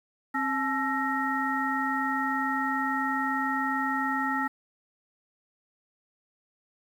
harmonic tone with a mistuned harmonic, 267.3 Hz, C4, 37 cents sharp, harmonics 1 / 3 / 5 / 7, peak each -31 / -31 / -31 / -31 dBFS, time 0.34-4.48 s, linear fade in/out 10 ms, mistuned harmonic 3, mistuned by +120 cents, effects 9-bit

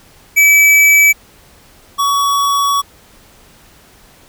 square tone pair in turn, 2299 / 1127.1 Hz, D7 / C#6, -37 / +28 cents, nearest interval octave, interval 1235 cents, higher first, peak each -6 / -12 dBFS, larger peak first, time 0.36-1.13 / 1.98-2.82 s, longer second, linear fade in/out 20 ms, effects pink hiss -45 dBFS RMS until 4.28 s

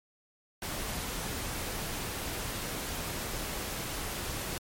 pink noise, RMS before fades -36 dBFS, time 0.62-4.58 s, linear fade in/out 2 ms, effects MP3 64 kbps

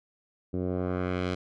10% pulse tone with low-pass filter sweep, 90.9 Hz, F#2, 30 cents flat, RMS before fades -30 dBFS, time 0.53-1.35 s, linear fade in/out 10 ms, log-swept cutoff 350 to 4600 Hz, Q 1, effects none

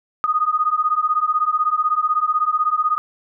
sine beating tone pair, 1232 / 1248 Hz, D#6 / D#6, -17 / +5 cents, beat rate 16 Hz, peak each -19 / -19 dBFS, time 0.24-2.98 s, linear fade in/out 0 ms, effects none

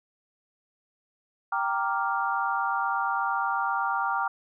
sine chord, G minor seventh, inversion none, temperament equal, 784 / 932.3 / 1174.7 / 1396.9 Hz, G5 / Bb5 / D6 / F6, 0 / 0 / 0 / 0 cents, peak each -30 dBFS, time 1.52-4.28 s, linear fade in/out 5 ms, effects none

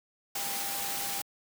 sine tone in noise, 796 Hz, G5, 26 cents sharp, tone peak -41 dBFS, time 0.35-1.22 s, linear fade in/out 5 ms, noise white, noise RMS -34 dBFS, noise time 0.35-1.22 s, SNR -10 dB, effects high-pass 100 Hz 12 dB/octave

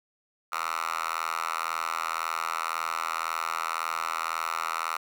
5% pulse tone with high-pass filter, 81.9 Hz, E2, 11 cents flat, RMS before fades -31 dBFS, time 0.52-4.97 s, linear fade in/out 5 ms, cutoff 1300 Hz, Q 6.4, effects 10-bit

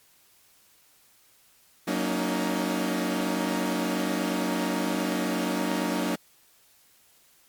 sawtooth chord, D# minor seventh, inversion first, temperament equal with one note detuned, 185 / 233.1 / 282.5 / 311.1 Hz, F#3 / A#3 / C#4 / D#4, 0 / 0 / +33 / 0 cents, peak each -27 dBFS, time 1.87-6.16 s, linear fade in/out 10 ms, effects white hiss -60 dBFS RMS until 7.48 s + MP3 96 kbps

